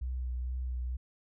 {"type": "tone with vibrato", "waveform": "sine", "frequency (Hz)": 62.5, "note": "B1", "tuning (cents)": 21, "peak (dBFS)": -32, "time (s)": [0.01, 0.97], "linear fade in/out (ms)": 10, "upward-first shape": "sine", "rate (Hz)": 2.2, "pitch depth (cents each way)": 23, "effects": []}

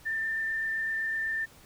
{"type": "tone with frequency modulation", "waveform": "sine", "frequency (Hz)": 1788, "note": "A6", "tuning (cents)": 27, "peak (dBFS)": -28, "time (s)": [0.05, 1.46], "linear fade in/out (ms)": 20, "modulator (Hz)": 27.9, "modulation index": 0.58, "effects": ["pink hiss -55 dBFS RMS until 1.65 s"]}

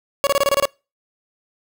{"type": "tone bursts", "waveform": "30% pulse", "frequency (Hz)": 560, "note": "C#5", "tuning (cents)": 18, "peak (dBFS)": -11, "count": 8, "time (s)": [0.24, 0.654], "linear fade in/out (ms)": 0, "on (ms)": 29, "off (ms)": 26, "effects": ["noise-tail reverb RT60 0.3 s tail -26 dB re dry"]}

